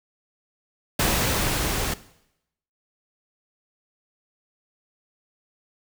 pink noise with level ramp, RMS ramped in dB -21 to -27 dBFS, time 0.99-1.94 s, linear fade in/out 5 ms, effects noise-tail reverb RT60 0.8 s tail -17 dB re dry

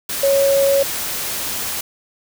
sine tone in noise, 553 Hz, C#5, 4 cents flat, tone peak -12 dBFS, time 0.23-0.83 s, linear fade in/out 5 ms, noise white, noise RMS -24 dBFS, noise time 0.09-1.81 s, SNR +9 dB, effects none

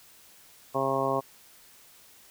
harmonic tone, 135 Hz, C#3, 45 cents flat, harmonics 1 / 2 / 3 / 4 / 5 / 6 / 7 / 8, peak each -37 / -35 / -32 / -31 / -31 / -36 / -34 / -31 dBFS, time 0.74-1.21 s, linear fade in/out 20 ms, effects white hiss -55 dBFS RMS until 2.3 s

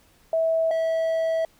sine / triangle tone pair in turn, 651 / 651 Hz, E5 / E5, -22 / -22 cents, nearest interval unison, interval 0 cents, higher neither, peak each -19 dBFS, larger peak neither, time 0.33-0.71 / 0.71-1.45 s, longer second, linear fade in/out 2 ms, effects pink hiss -59 dBFS RMS until 1.59 s

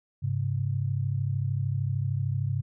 sine tone pair together, 101.89 / 135.1 Hz, G#2 / C#3, -33 / -44 cents, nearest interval perfect fourth, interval 489 cents, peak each -28 dBFS, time 0.22-2.62 s, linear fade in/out 20 ms, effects none

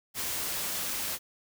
white noise, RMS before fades -33 dBFS, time 0.14-1.19 s, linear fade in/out 50 ms, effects none

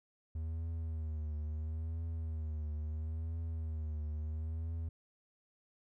triangle tone with vibrato, 78.9 Hz, D#2, 25 cents sharp, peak -34 dBFS, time 0.35-4.89 s, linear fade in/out 5 ms, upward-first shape triangle, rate 0.74 Hz, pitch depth 78 cents each way, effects none

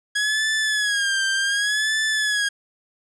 sawtooth tone with vibrato, 1661.2 Hz, G#6, in tune, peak -16 dBFS, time 0.15-2.49 s, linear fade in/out 10 ms, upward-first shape sine, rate 0.67 Hz, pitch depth 93 cents each way, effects resampled to 22050 Hz

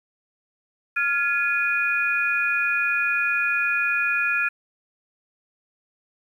sine tone cluster, 1398 / 1687 / 2463 Hz, F6 / G#6 / D#7, +1 / +27 / -18 cents, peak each -24 / -26 / -23 dBFS, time 0.96-4.49 s, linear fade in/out 10 ms, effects 9-bit

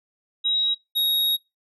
sine / square tone pair in turn, 3824 / 3774 Hz, A#7 / A#7, +43 / +21 cents, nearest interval unison, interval 22 cents, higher first, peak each -19 / -20 dBFS, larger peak first, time 0.44-0.75 / 0.95-1.37 s, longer second, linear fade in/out 20 ms, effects noise-tail reverb RT60 0.2 s tail -22 dB re dry + resampled to 32000 Hz

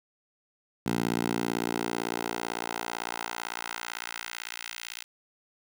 10% pulse tone with high-pass filter sweep, 57.9 Hz, A#1, 11 cents flat, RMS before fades -33 dBFS, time 0.86-5.04 s, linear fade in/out 5 ms, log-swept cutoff 180 to 2700 Hz, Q 1, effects none

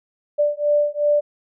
sine beating tone pair, 587.3 / 590 Hz, D5 / D5, 0 / +8 cents, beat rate 2.7 Hz, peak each -19 dBFS, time 0.38-1.21 s, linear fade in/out 20 ms, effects none

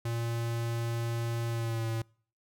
square tone with pitch glide, 116.54 to 113.42 Hz, A#2 to A#2, 0 to -47 cents, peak -31 dBFS, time 0.05-2.02 s, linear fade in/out 5 ms, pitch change -47 cents, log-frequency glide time 1.48-1.86 s, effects noise-tail reverb RT60 0.5 s tail -26 dB re dry

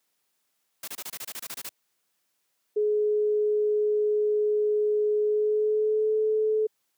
white noise bursts, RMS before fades -36 dBFS, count 12, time 0.83-1.692 s, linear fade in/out 5 ms, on 48 ms, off 26 ms
sine tone with pitch glide, 421.5 to 432.6 Hz, G#4 to A4, +26 to -29 cents, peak -21 dBFS, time 2.76-6.67 s, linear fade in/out 10 ms, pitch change +45 cents, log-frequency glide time 5.22-6.13 s
effects white hiss -75 dBFS RMS until 6.97 s + high-pass 150 Hz 12 dB/octave

